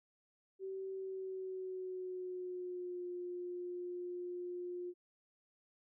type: tone with pitch glide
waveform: sine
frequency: 383.3 to 355.6 Hz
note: G4 to F4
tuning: -39 to +31 cents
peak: -40 dBFS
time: 0.59-4.94 s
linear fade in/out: 50 ms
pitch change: -130 cents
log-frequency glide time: 0.92-3.06 s
effects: none